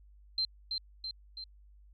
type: tone with echo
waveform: sine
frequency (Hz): 4128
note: C8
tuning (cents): -24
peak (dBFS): -28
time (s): 0.38-0.45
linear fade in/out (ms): 2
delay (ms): 330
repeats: 3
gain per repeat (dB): -4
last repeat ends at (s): 1.44
effects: added 50 Hz sine -55 dBFS peak until 1.93 s